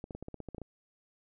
clicks, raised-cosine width 2 ms, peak -28 dBFS, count 11, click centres 0.041 / 0.108 / 0.15 / 0.226 / 0.284 / 0.343 / 0.403 / 0.487 / 0.547 / 0.582 / 0.617 s, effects none

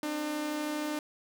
sawtooth tone pair together, 268.2 / 301 Hz, C4 / D4, +43 / +43 cents, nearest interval major second, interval 200 cents, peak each -38 / -28 dBFS, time 0.03-0.99 s, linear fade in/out 2 ms, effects none

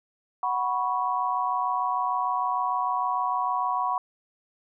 sine chord, F# suspended fourth, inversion none, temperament equal with one note detuned, 740 / 982.1 / 1108.7 Hz, F#5 / B5 / C#6, 0 / -10 / 0 cents, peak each -29 / -27 / -28 dBFS, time 0.43-3.98 s, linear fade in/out 2 ms, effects none

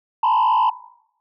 sine tone with frequency modulation, 945 Hz, A#5, 23 cents sharp, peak -12 dBFS, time 0.23-0.7 s, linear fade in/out 5 ms, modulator 54.8 Hz, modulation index 1.4, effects noise-tail reverb RT60 0.8 s tail -19 dB re dry + tanh soft clip ceiling -12 dBFS

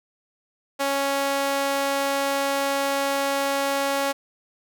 sawtooth tone with high-pass filter, 277.2 Hz, C#4, in tune, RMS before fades -24 dBFS, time 0.79-4.13 s, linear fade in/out 20 ms, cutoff 560 Hz, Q 1.2, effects none

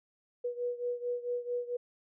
sine beating tone pair, 485.3 / 489.8 Hz, B4 / B4, -30 / -14 cents, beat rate 4.5 Hz, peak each -34 / -37 dBFS, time 0.44-1.77 s, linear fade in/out 10 ms, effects none

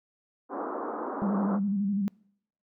pink band-pass noise, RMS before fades -34 dBFS, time 0.49-1.6 s, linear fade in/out 50 ms, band 250 to 1300 Hz, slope 48 dB/octave
sine tone with vibrato, 200 Hz, G3, 35 cents sharp, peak -25 dBFS, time 1.22-2.08 s, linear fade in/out 0 ms, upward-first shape square, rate 12 Hz, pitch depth 55 cents each way
effects noise-tail reverb RT60 0.7 s tail -25 dB re dry

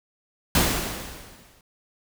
pink noise with exponential decay, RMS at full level -18 dBFS, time 0.55-1.61 s, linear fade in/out 2 ms, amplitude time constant 230 ms, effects none

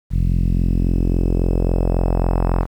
sawtooth tone with low-pass filter sweep, 43.65 Hz, F1, in tune, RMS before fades -17 dBFS, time 0.1-2.67 s, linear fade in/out 50 ms, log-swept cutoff 150 to 1100 Hz, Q 1.6, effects 8-bit

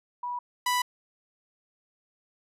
sine / sawtooth tone pair in turn, 976 / 988.5 Hz, B5 / B5, -21 / +1 cents, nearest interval unison, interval 22 cents, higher second, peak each -30 / -20 dBFS, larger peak second, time 0.23-0.39 / 0.66-0.82 s, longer neither, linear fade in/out 5 ms, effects resampled to 32000 Hz

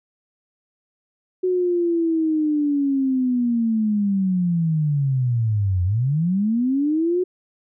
sine linear two-way sweep, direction down then up, 370.4 to 87.31 to 370.4 Hz, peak -17 dBFS, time 1.43-7.24 s, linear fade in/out 10 ms, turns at 5.84 s, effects none

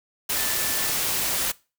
sine tone in noise, 1760 Hz, A6, in tune, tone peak -36 dBFS, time 0.37-0.92 s, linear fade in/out 10 ms, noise white, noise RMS -25 dBFS, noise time 0.29-1.52 s, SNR -14 dB, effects noise-tail reverb RT60 0.3 s tail -21 dB re dry

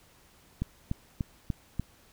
click train, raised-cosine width 5 ms, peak -17 dBFS, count 5, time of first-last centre 0.62-1.796 s, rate 3.4 Hz, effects pink hiss -60 dBFS RMS until 2.12 s

